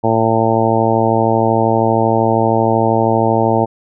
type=harmonic tone; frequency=112.8 Hz; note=A2; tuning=44 cents sharp; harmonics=1 / 2 / 3 / 4 / 5 / 6 / 7 / 8; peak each=-19 / -19 / -19 / -19 / -19 / -19 / -19 / -19 dBFS; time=0.03-3.66 s; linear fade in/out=20 ms; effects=none